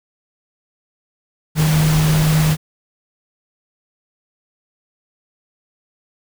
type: tone in noise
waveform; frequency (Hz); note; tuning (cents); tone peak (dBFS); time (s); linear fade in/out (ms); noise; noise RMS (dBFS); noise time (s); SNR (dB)
sine; 155.2; D#3; -4; -12; 1.55-2.57; 50; pink; -22; 1.55-2.57; +7
effects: none